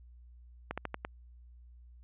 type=slowing click train; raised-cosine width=0.5 ms; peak=-20 dBFS; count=5; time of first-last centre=0.71-1.049 s; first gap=66 ms; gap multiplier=1.17; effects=added 60 Hz sine -52 dBFS peak until 2.03 s + resampled to 8000 Hz